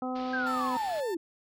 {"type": "harmonic tone", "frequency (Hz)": 255.1, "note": "C4", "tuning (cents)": -44, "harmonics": [1, 2, 3, 4, 5], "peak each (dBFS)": [-33, -38, -36, -46, -41], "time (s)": [0.02, 0.77], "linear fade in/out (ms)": 2}
{"type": "low-pass noise", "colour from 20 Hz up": "white", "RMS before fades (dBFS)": -48, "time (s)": [0.15, 1.01], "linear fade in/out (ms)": 10, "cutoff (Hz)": 4800, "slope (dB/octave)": 48}
{"type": "linear sweep", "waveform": "sine", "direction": "down", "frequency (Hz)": [1605, 311.1], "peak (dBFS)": -29, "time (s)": [0.33, 1.17], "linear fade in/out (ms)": 5}
{"type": "tone with vibrato", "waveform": "30% pulse", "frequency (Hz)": 880, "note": "A5", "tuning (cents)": 0, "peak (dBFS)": -36, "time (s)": [0.46, 1.15], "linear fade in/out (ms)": 10, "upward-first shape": "square", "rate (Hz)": 3.5, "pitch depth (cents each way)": 23}
{"effects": []}